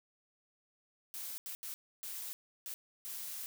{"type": "noise bursts at uneven times", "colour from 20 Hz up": "blue", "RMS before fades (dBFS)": -43, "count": 6, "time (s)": [[1.14, 1.38], [1.46, 1.55], [1.63, 1.74], [2.03, 2.33], [2.66, 2.74], [3.05, 3.46]], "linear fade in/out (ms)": 0, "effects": []}